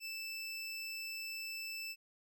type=tone; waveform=25% pulse; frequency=2642 Hz; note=E7; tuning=3 cents sharp; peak=-37 dBFS; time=0-1.96 s; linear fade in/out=50 ms; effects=none